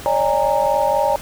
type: tone cluster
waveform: sine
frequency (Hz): 557 / 601 / 818 / 925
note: C#5 / D5 / G#5 / A#5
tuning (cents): +8 / +40 / -26 / -14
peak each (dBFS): -20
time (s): 0.06-1.16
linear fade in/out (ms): 0
effects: pink hiss -35 dBFS RMS until 1.21 s